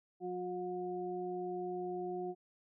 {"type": "harmonic tone", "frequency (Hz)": 180.2, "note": "F#3", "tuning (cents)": -45, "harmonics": [1, 2, 4], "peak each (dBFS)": [-47, -38, -43], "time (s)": [0.2, 2.35], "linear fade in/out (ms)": 50, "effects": []}